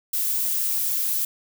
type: noise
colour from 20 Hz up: violet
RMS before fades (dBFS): -24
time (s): 0.13-1.25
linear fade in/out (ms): 5
effects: none